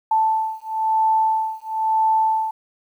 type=beating tone pair; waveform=sine; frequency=880 / 881 Hz; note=A5 / A5; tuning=0 / +2 cents; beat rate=1 Hz; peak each=-20 dBFS; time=0.11-2.51 s; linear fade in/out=5 ms; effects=9-bit